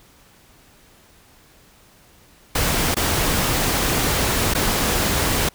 pink noise with dropouts, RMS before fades -20 dBFS, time 2.55-5.49 s, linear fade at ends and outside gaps 5 ms, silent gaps 2.945-2.966 / 4.538-4.548 s, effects pink hiss -52 dBFS RMS until 5.54 s

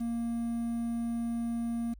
triangle tone with quantisation, 233.1 Hz, A#3, in tune, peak -28 dBFS, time 0-1.94 s, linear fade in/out 10 ms, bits 9, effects added 50 Hz sine -48 dBFS peak until 1.99 s

